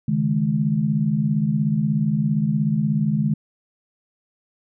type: chord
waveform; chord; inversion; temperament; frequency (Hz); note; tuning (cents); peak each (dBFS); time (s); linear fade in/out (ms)
sine; C# suspended second; none; equal with one note detuned; 138.59 / 155.56 / 211.5; C#3 / D#3 / G#3; 0 / 0 / +32; -25 / -21 / -21; 0.08-3.34; 5
effects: none